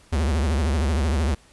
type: tone with vibrato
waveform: square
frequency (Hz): 74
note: D2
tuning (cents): +14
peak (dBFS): -20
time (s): 0.12-1.35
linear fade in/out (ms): 10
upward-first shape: triangle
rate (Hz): 13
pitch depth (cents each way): 260
effects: pink hiss -54 dBFS RMS until 1.52 s + resampled to 24000 Hz